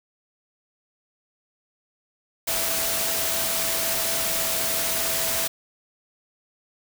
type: tone in noise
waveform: sine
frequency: 659.3 Hz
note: E5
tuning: in tune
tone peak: -34 dBFS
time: 2.47-5.48 s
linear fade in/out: 10 ms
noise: white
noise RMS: -25 dBFS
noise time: 2.47-5.48 s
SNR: -12 dB
effects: none